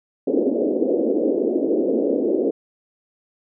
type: band-pass noise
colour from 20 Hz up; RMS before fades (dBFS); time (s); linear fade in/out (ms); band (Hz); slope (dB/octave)
pink; -20; 0.27-2.51; 5; 250 to 540; 48
effects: none